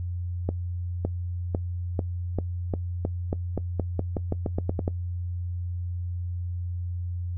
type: accelerating click train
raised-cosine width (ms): 2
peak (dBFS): -13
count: 18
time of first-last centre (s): 0.49-4.879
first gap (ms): 560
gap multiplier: 0.89
effects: noise-tail reverb RT60 0.1 s tail -20 dB re dry + added 88 Hz sine -28 dBFS peak until 7.37 s